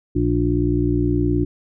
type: harmonic tone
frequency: 59.3 Hz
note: A#1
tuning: 30 cents sharp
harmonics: 1 / 2 / 3 / 5 / 6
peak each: -23 / -22 / -28 / -20 / -23 dBFS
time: 0.15-1.45 s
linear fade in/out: 10 ms
effects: none